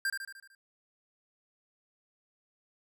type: tone with echo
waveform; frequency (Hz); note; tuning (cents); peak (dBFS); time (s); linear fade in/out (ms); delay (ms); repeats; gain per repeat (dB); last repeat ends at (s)
square; 1587; G6; +21; -29; 0.05-0.1; 2; 75; 6; -5; 0.55
effects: none